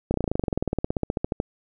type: slowing click train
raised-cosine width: 2 ms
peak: -10 dBFS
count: 26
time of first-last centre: 0.11-1.401 s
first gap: 31 ms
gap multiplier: 1.04
effects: none